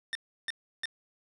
25% pulse tone bursts, 1809 Hz, A6, 48 cents sharp, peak -27 dBFS, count 3, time 0.13-0.856 s, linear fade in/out 0 ms, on 22 ms, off 330 ms, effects resampled to 22050 Hz + 11-bit

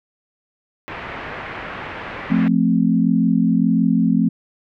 white low-pass noise, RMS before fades -31 dBFS, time 0.88-2.48 s, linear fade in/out 0 ms, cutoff 2200 Hz, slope 24 dB/octave
sine chord, F major, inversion none, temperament equal, 174.61 / 220 / 261.6 Hz, F3 / A3 / C4, 0 / 0 / 0 cents, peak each -18 / -17 / -18 dBFS, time 2.3-4.29 s, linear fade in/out 10 ms
effects none

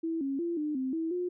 sine tone with pitch steps, 327.6 / 273.7 / 341.2 / 301.2 / 261.2 / 325.3 / 357.2 Hz, E4 / C#4 / F4 / D4 / C4 / E4 / F4, -11 / -22 / -40 / +44 / -3 / -23 / +39 cents, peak -29 dBFS, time 0.03-1.29 s, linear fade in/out 10 ms, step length 180 ms, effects none

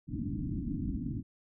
white low-pass noise, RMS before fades -35 dBFS, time 0.07-1.23 s, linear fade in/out 50 ms, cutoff 310 Hz, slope 96 dB/octave, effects none

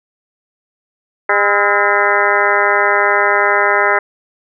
harmonic tone with a mistuned harmonic, 202.8 Hz, G#3, 41 cents flat, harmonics 2 / 3 / 4 / 5 / 6 / 7 / 8 / 9 / 10, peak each -19 / -19 / -19 / -19 / -19 / -19 / -19 / -19 / -19 dBFS, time 1.29-3.99 s, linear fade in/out 5 ms, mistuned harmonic 6, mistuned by +91 cents, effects none

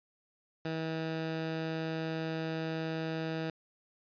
15% pulse tone, 160.9 Hz, E3, 42 cents flat, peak -27 dBFS, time 0.65-3.5 s, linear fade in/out 2 ms, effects resampled to 11025 Hz

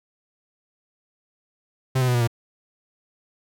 45% pulse tone with pitch steps, 130.81 / 127.23 / 123.75 / 120.37 / 117.08 Hz, C3 / C3 / B2 / B2 / A#2, 0 / -48 / +4 / -44 / +8 cents, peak -18 dBFS, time 1.95-2.275 s, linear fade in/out 10 ms, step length 65 ms, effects none

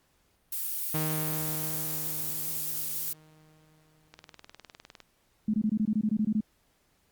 violet noise, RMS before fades -32 dBFS, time 0.52-3.13 s, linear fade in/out 5 ms
sawtooth tone with exponential decay, 155.56 Hz, D#3, in tune, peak -24 dBFS, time 0.94-4.35 s, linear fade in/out 5 ms, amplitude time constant 740 ms
click train, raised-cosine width 0.2 ms, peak -29 dBFS, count 18, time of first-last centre 4.14-5.003 s, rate 19.7 Hz
sine tone bursts, 214.1 Hz, A3, 47 cents flat, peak -23 dBFS, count 12, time 5.48-6.407 s, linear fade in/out 5 ms, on 58 ms, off 21 ms
effects pink hiss -69 dBFS RMS until 7.11 s + Opus 48 kbps

